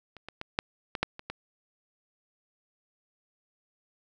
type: clicks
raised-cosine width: 0.3 ms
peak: -30 / -24 / -20 / -9 / -16 / -9 / -25 / -19 dBFS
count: 8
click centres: 0.167 / 0.286 / 0.414 / 0.589 / 0.952 / 1.03 / 1.194 / 1.3 s
effects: none